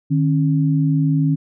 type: tone pair together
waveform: sine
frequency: 153.3 / 273.1 Hz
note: D#3 / C#4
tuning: -25 / -26 cents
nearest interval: minor seventh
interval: 999 cents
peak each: -15 / -19 dBFS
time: 0.1-1.36 s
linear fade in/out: 20 ms
effects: none